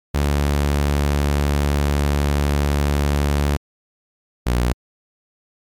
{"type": "tone pair in turn", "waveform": "sawtooth", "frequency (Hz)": [72, 60.67], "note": ["D2", "B1"], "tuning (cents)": [-34, -30], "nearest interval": "minor third", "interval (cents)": 296, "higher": "first", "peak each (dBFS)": -12, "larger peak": "neither", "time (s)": [[0.14, 3.57], [4.46, 4.73]], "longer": "first", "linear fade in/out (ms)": 10, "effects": ["MP3 96 kbps"]}